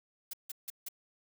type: noise bursts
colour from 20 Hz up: blue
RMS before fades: -40 dBFS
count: 4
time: 0.31-0.886 s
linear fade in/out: 5 ms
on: 24 ms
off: 160 ms
effects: none

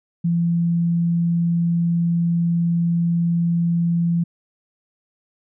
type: tone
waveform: sine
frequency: 169.9 Hz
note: F3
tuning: 47 cents flat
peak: -16 dBFS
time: 0.24-4.24 s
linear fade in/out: 10 ms
effects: none

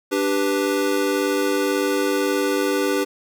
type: chord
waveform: square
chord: G major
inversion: second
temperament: equal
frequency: 293.7 / 392 / 493.9 Hz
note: D4 / G4 / B4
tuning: 0 / 0 / 0 cents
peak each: -24 / -23 / -25 dBFS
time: 0.11-3.05 s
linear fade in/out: 20 ms
effects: none

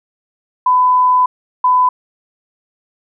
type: tone bursts at uneven times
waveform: sine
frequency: 1003 Hz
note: B5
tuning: 26 cents sharp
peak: -8 dBFS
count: 2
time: 0.66-1.26 / 1.64-1.89 s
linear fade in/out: 5 ms
effects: none

